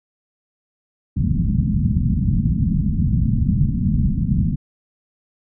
white low-pass noise, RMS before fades -18 dBFS, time 1.16-4.56 s, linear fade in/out 10 ms, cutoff 220 Hz, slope 48 dB/octave, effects none

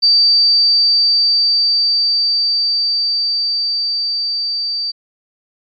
sine tone with level ramp, 4640 Hz, D8, 22 cents flat, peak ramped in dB -7 to -17 dBFS, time 0.02-4.92 s, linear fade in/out 20 ms, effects MP3 64 kbps

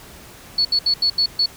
sine tone bursts at uneven times, 4411 Hz, C#8, 9 cents flat, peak -14 dBFS, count 6, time 0.58-0.65 / 0.72-0.79 / 0.86-0.94 / 1.02-1.1 / 1.18-1.26 / 1.39-1.46 s, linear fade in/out 5 ms, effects pink hiss -42 dBFS RMS until 1.56 s

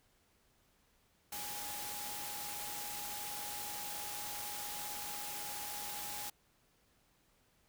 sine tone in noise, 828 Hz, G#5, 5 cents flat, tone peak -48 dBFS, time 1.32-6.3 s, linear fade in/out 5 ms, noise white, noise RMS -43 dBFS, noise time 1.32-6.3 s, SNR -8 dB, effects pink hiss -72 dBFS RMS until 7.68 s

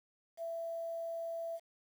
sine tone with quantisation, 666 Hz, E5, 18 cents sharp, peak -37 dBFS, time 0.37-1.6 s, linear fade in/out 50 ms, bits 10, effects none

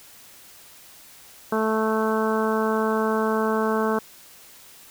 harmonic tone, 219.3 Hz, A3, 6 cents flat, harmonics 1 / 2 / 3 / 4 / 5 / 6 / 7, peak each -25 / -24 / -30 / -30 / -29 / -32 / -33 dBFS, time 1.52-3.99 s, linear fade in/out 5 ms, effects white hiss -48 dBFS RMS until 4.9 s

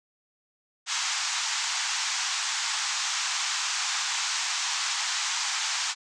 white band-pass noise, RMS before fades -29 dBFS, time 0.86-5.95 s, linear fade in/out 50 ms, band 810 to 7400 Hz, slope 48 dB/octave, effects resampled to 22050 Hz

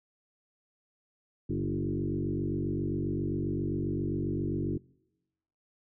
sine tone with frequency modulation, 226.1 Hz, A3, 47 cents sharp, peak -28 dBFS, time 1.49-4.78 s, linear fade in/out 10 ms, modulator 47.5 Hz, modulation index 3.1, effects noise-tail reverb RT60 1.0 s tail -25 dB re dry

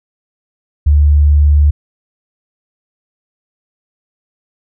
sine tone, 73.42 Hz, D2, in tune, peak -5 dBFS, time 0.86-1.71 s, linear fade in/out 10 ms, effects none

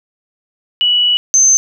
sine tone pair in turn, 2942 / 6234 Hz, F#7 / G8, -11 / -11 cents, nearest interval octave + minor second, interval 1300 cents, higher second, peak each -9 / -6 dBFS, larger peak second, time 0.81-1.17 / 1.34-1.57 s, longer first, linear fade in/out 0 ms, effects none

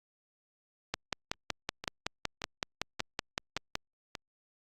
two click trains, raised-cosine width 0.2 ms, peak -13 / -21 dBFS, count 16 / 5, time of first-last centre 0.94-3.754 / 1.84-4.152 s, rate 5.33 / 1.73 Hz, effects Opus 48 kbps

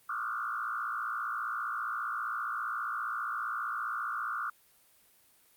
sine tone with frequency modulation, 1300 Hz, E6, 24 cents flat, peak -32 dBFS, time 0.09-4.5 s, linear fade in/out 5 ms, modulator 57.5 Hz, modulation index 2.9, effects white hiss -64 dBFS RMS until 5.56 s + Opus 32 kbps

